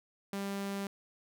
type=tone; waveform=sawtooth; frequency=198.2 Hz; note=G3; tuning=19 cents sharp; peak=-31 dBFS; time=0.33-0.87 s; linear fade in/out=2 ms; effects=none